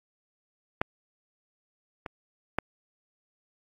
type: clicks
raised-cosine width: 0.5 ms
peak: -10 / -20 / -10 dBFS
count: 3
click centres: 0.815 / 2.062 / 2.586 s
effects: AAC 32 kbps